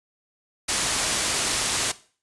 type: low-pass noise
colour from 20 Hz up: white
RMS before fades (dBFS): -25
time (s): 0.68-1.92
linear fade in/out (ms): 10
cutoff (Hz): 10000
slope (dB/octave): 24
effects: noise-tail reverb RT60 0.4 s tail -17 dB re dry + resampled to 24000 Hz